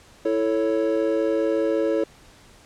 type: chord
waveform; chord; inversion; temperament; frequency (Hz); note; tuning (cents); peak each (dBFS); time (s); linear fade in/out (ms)
triangle; A major; second; equal; 329.6 / 440 / 554.4; E4 / A4 / C#5; 0 / 0 / 0; -22; 0.25-2.04; 5
effects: pink hiss -51 dBFS RMS until 2.65 s + low-pass 9000 Hz 12 dB/octave